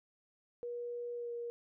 sine tone with pitch glide, 480 to 473.4 Hz, B4 to A#4, -49 to +27 cents, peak -38 dBFS, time 0.63-1.5 s, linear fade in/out 0 ms, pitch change -24 cents, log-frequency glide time 1.14-1.32 s, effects none

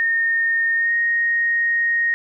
sine tone with pitch glide, 1835 to 1864.9 Hz, A#6 to A#6, -28 to 0 cents, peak -16 dBFS, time 0-2.14 s, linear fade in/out 0 ms, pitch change +28 cents, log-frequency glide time 0.76-0.93 s, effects none

